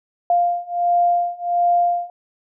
sine beating tone pair, 698.5 / 699.9 Hz, F5 / F5, 0 / +4 cents, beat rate 1.4 Hz, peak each -19 / -18 dBFS, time 0.3-2.1 s, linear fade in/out 2 ms, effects none

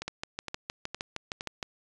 two click trains, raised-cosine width 0.2 ms, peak -16 / -18 dBFS, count 11 / 4, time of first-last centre 0.08-1.628 / 0.02-1.409 s, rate 6.46 / 2.16 Hz, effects resampled to 22050 Hz

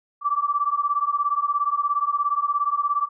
sine beating tone pair, 1153 / 1170 Hz, D6 / D6, -32 / -7 cents, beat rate 17 Hz, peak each -23 dBFS, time 0.21-3.09 s, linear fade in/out 50 ms, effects none

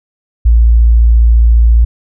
sine tone, 57.3 Hz, A#1, 29 cents flat, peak -3 dBFS, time 0.45-1.85 s, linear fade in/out 10 ms, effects none

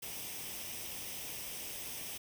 white noise with comb filter, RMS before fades -43 dBFS, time 0.02-2.18 s, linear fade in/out 10 ms, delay 0.35 ms, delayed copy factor +0.55, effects none

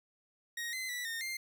sawtooth tone with pitch steps, 1877 / 2051 / 1961 / 1833 / 2102 Hz, A#6 / C7 / B6 / A#6 / C7, +11 / -35 / -13 / -30 / +7 cents, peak -33 dBFS, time 0.57-1.37 s, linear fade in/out 5 ms, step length 160 ms, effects none

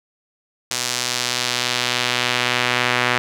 sawtooth tone with band-pass filter sweep, 123.47 Hz, B2, in tune, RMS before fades -21 dBFS, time 0.71-3.18 s, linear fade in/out 0 ms, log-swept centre 6300 to 2000 Hz, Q 1.1, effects none

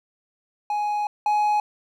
triangle tone pair in turn, 834 / 838.7 Hz, G#5 / G#5, +7 / +17 cents, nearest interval unison, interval 10 cents, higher second, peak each -20 / -16 dBFS, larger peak second, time 0.7-1.07 / 1.26-1.6 s, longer first, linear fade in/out 2 ms, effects none

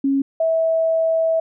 sine tone pair in turn, 274.2 / 650.8 Hz, C#4 / E5, -19 / -22 cents, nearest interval octave + minor third, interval 1497 cents, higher second, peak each -15 dBFS, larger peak neither, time 0.04-0.22 / 0.4-1.4 s, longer second, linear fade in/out 5 ms, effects none

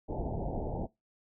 pink low-pass noise, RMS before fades -35 dBFS, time 0.08-0.87 s, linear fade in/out 20 ms, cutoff 870 Hz, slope 96 dB/octave, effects noise-tail reverb RT60 0.2 s tail -21 dB re dry

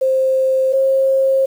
sine tone pair in turn, 526 / 535.2 Hz, C5 / C5, +9 / +39 cents, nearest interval unison, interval 30 cents, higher second, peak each -12 / -11 dBFS, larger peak second, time 0.01-0.73 / 0.73-1.46 s, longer second, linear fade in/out 10 ms, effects 7-bit

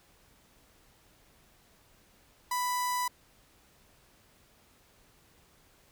sawtooth tone with notch filter, 991 Hz, B5, 6 cents sharp, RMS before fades -31 dBFS, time 2.51-3.08 s, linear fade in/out 5 ms, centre 2700 Hz, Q 1.2, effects pink hiss -63 dBFS RMS until 5.91 s

